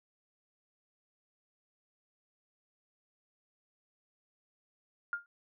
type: tone with exponential decay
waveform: sine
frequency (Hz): 1409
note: F6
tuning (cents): +15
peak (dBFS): -28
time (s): 5.13-5.26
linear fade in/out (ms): 1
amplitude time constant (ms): 28
effects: none